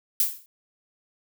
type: noise with exponential decay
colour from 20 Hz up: violet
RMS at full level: -18 dBFS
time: 0.2-0.46 s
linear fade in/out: 1 ms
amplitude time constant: 55 ms
effects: none